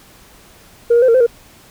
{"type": "tone with pitch steps", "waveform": "sine", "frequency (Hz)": [470.9, 473.8, 515, 460, 516, 470.4], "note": ["A#4", "A#4", "C5", "A#4", "C5", "A#4"], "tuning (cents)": [18, 28, -28, -23, -24, 16], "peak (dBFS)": -6, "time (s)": [0.9, 1.266], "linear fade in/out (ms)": 10, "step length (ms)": 61, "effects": ["tanh soft clip ceiling -5 dBFS", "pink hiss -45 dBFS RMS until 1.7 s"]}